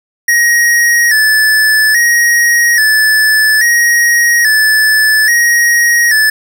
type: tone with vibrato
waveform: square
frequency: 1812 Hz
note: A#6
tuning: 50 cents flat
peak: -7 dBFS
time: 0.28-6.3 s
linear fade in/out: 5 ms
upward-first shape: square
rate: 0.6 Hz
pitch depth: 70 cents each way
effects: 7-bit